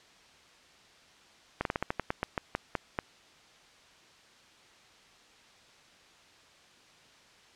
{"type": "slowing click train", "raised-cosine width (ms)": 0.5, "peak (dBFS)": -14, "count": 13, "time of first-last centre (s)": [1.61, 2.989], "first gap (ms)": 42, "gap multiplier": 1.17, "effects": ["white hiss -58 dBFS RMS until 7.55 s", "low-pass 5000 Hz 12 dB/octave"]}